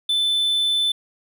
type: tone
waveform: triangle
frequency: 3520 Hz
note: A7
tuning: in tune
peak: -16 dBFS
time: 0.09-0.92 s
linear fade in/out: 5 ms
effects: none